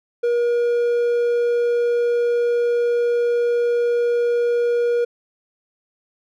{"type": "tone", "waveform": "triangle", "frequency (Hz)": 477, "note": "A#4", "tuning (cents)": 40, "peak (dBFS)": -14, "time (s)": [0.23, 5.05], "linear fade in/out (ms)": 10, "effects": []}